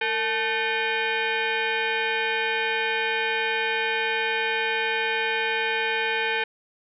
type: tone with frequency modulation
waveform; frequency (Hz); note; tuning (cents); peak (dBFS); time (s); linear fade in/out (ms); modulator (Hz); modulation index
sine; 454.6; A#4; -43; -22; 0.01-6.44; 5; 662; 3.9
effects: none